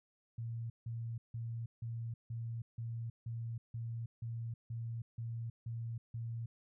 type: tone bursts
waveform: sine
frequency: 115.5 Hz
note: A#2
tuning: 16 cents flat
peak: -38 dBFS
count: 13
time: 0.38-6.46 s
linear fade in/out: 5 ms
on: 320 ms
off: 160 ms
effects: none